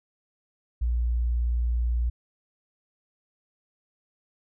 sine tone, 59.3 Hz, A#1, 30 cents sharp, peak -22 dBFS, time 0.81-2.1 s, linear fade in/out 10 ms, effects none

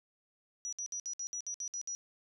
sine tone bursts, 5850 Hz, F#8, 21 cents flat, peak -36 dBFS, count 10, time 0.65-1.95 s, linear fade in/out 0 ms, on 76 ms, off 60 ms, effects none

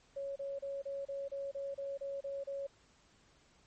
sine tone bursts, 554.4 Hz, C#5, in tune, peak -37 dBFS, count 11, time 0.16-2.67 s, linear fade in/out 10 ms, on 200 ms, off 31 ms, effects pink hiss -67 dBFS RMS until 3.66 s + MP3 32 kbps

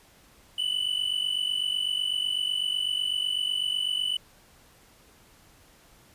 triangle tone pair together, 2960 / 3008 Hz, F#7 / F#7, 0 / +28 cents, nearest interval unison, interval 28 cents, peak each -27 dBFS, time 0.58-4.17 s, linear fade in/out 5 ms, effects pink hiss -57 dBFS RMS until 6.14 s + resampled to 32000 Hz

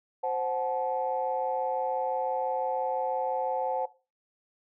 sine chord, F# diminished, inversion second, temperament equal with one note detuned, 523.3 / 740 / 865.9 Hz, C5 / F#5 / A5, 0 / 0 / -28 cents, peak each -31 dBFS, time 0.23-3.86 s, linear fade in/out 10 ms, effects noise-tail reverb RT60 0.3 s tail -17 dB re dry + tanh soft clip ceiling -17 dBFS

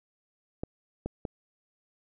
clicks, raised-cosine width 2 ms, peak -19 dBFS, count 3, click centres 0.635 / 1.06 / 1.252 s, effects none

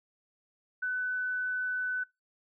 sine tone, 1501 Hz, F#6, 24 cents sharp, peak -29 dBFS, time 0.82-2.04 s, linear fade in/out 10 ms, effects noise-tail reverb RT60 0.2 s tail -24 dB re dry

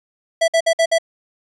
square tone bursts, 659.3 Hz, E5, in tune, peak -13 dBFS, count 5, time 0.41-0.985 s, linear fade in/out 10 ms, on 71 ms, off 55 ms, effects resampled to 22050 Hz

